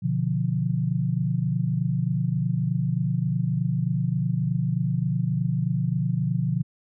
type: chord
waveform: sine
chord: B diminished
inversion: none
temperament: equal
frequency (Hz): 123.47 / 146.83 / 174.61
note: B2 / D3 / F3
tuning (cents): 0 / 0 / 0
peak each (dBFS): -26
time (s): 0.02-6.63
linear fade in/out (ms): 20
effects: none